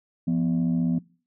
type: tone pair together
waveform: sine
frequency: 171.89 / 246.9 Hz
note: F3 / B3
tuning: -27 / 0 cents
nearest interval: tritone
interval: 627 cents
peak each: -22 dBFS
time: 0.27-0.99 s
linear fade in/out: 10 ms
effects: noise-tail reverb RT60 0.4 s tail -23 dB re dry + tanh soft clip ceiling -17 dBFS